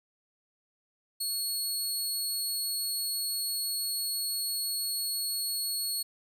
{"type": "tone", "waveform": "20% pulse", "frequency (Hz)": 4349, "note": "C#8", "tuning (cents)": -34, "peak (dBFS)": -24, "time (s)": [1.2, 6.03], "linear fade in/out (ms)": 10, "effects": []}